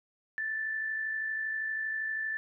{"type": "tone with amplitude modulation", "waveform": "sine", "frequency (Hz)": 1760, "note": "A6", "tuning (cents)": 0, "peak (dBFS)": -29, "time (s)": [0.38, 2.37], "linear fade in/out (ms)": 0, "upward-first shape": "sine", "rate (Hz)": 52.6, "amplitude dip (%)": 40, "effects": []}